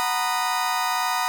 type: chord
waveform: 35% pulse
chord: B major seventh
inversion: second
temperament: just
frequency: 740.8 / 926 / 987.8 / 1234.7 Hz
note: F#5 / A#5 / B5 / D#6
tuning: +2 / -12 / 0 / -14 cents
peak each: -26 dBFS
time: 0-1.28 s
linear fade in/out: 0 ms
effects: 7-bit